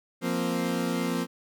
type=chord; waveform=30% pulse; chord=F suspended fourth; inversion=none; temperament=equal; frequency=174.61 / 233.1 / 261.6 Hz; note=F3 / Bb3 / C4; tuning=0 / 0 / 0 cents; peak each=-28 dBFS; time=0.21-1.27 s; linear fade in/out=50 ms; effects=none